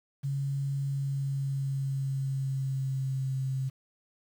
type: tone with pitch glide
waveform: sine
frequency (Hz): 138.59 to 132.64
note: C#3 to C3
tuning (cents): 0 to +24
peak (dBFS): -28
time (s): 0.23-3.7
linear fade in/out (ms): 20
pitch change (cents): -76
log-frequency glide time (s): 0.82-3.39
effects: 9-bit